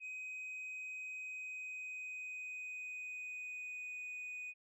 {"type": "tone with pitch glide", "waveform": "sine", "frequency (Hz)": [2516, 2486], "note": ["D#7", "D#7"], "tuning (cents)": [19, -2], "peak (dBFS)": -40, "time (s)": [0, 4.54], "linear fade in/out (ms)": 50, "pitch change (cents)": -21, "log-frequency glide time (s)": [1.19, 4], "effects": ["tanh soft clip ceiling -42 dBFS"]}